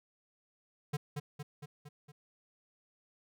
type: tone with echo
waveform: square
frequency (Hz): 146.83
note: D3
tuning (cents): 0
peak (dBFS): -32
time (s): 0.93-0.97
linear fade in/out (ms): 10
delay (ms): 230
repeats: 5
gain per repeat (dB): -4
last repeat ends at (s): 2.12
effects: none